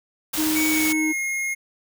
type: noise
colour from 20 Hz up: white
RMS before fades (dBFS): -26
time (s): 0.33-0.93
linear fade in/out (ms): 10
type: tone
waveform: triangle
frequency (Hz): 311.1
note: D#4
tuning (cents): 0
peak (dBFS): -19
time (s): 0.37-1.13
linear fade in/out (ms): 20
type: tone with pitch glide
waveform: square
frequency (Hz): 2250 to 2147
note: C#7 to C7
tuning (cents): +25 to +44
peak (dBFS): -24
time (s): 0.55-1.55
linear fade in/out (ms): 20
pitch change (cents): -81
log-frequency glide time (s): 0.7-1.16
effects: none